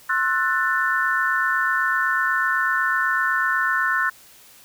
sine chord, F# half-diminished seventh, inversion second, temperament just, 1065.6 / 1332 / 1480 / 1776 Hz, C6 / E6 / F#6 / A6, +31 / +18 / 0 / +16 cents, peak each -26 / -26 / -22 / -23 dBFS, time 0.09-4.1 s, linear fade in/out 10 ms, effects white hiss -49 dBFS RMS until 4.64 s

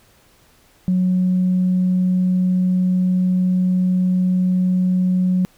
sine tone, 183.2 Hz, F#3, 17 cents flat, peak -13 dBFS, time 0.88-5.45 s, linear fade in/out 0 ms, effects tanh soft clip ceiling -10 dBFS + pink hiss -54 dBFS RMS until 5.57 s

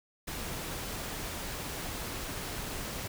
pink noise, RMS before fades -38 dBFS, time 0.27-3.08 s, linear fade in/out 10 ms, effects none

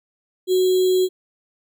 sine tone with sample-and-hold, 370 Hz, F#4, in tune, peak -14 dBFS, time 0.47-1.09 s, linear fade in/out 50 ms, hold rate 3675 Hz, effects none

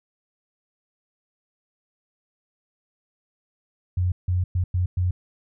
sine tone bursts at uneven times, 90.4 Hz, F#2, 40 cents flat, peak -19 dBFS, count 5, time 3.97-4.12 / 4.28-4.44 / 4.55-4.64 / 4.74-4.86 / 4.97-5.11 s, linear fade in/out 5 ms, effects none

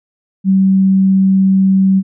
sine tone, 191.7 Hz, G3, 38 cents flat, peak -7 dBFS, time 0.44-2.03 s, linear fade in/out 50 ms, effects none

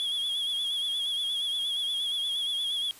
triangle tone with vibrato, 3345 Hz, G#7, 12 cents sharp, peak -26 dBFS, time 0-2.91 s, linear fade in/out 0 ms, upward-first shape sine, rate 8.5 Hz, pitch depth 58 cents each way, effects white hiss -51 dBFS RMS until 2.99 s + resampled to 32000 Hz

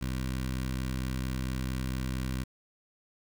15% pulse tone with notch filter, 64.4 Hz, C2, 27 cents flat, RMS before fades -33 dBFS, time 0.01-2.44 s, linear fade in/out 10 ms, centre 690 Hz, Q 1.1, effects 9-bit

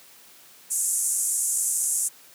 pink band-pass noise, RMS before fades -25 dBFS, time 0.7-2.09 s, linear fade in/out 20 ms, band 7000 to 11000 Hz, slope 48 dB/octave, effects white hiss -51 dBFS RMS until 2.34 s + high-pass 150 Hz 12 dB/octave

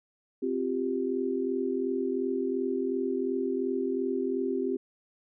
sine chord, C suspended fourth, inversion none, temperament equal, 261.6 / 349.2 / 392 Hz, C4 / F4 / G4, 0 / 0 / 0 cents, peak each -31 / -33 / -30 dBFS, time 0.42-4.77 s, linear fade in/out 10 ms, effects none

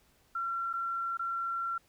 sine tone with dropouts, 1363 Hz, F6, 43 cents flat, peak -31 dBFS, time 0.35-1.78 s, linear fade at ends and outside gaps 5 ms, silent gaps 0.73-0.736 / 1.172-1.193 s, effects pink hiss -67 dBFS RMS until 1.88 s

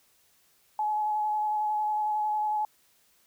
sine tone with vibrato, 849 Hz, G#5, 38 cents sharp, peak -25 dBFS, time 0.79-2.65 s, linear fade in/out 2 ms, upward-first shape square, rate 11 Hz, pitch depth 12 cents each way, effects white hiss -65 dBFS RMS until 3.26 s

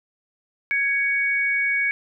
sine tone pair together, 1659 / 2237 Hz, G#6 / C#7, -2 / +15 cents, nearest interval perfect fourth, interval 517 cents, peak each -25 / -20 dBFS, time 0.71-1.91 s, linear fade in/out 0 ms, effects none

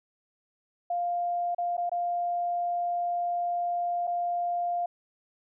sine tone with dropouts, 700 Hz, F5, 4 cents sharp, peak -26 dBFS, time 0.9-4.86 s, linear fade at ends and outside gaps 5 ms, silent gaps 1.548-1.582 / 1.769-1.778 / 1.895-1.916 / 4.071-4.075 s, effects none

